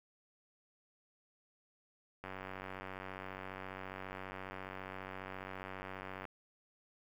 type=click train; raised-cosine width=0.5 ms; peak=-29 dBFS; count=381; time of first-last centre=2.24-6.253 s; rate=94.7 Hz; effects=10-bit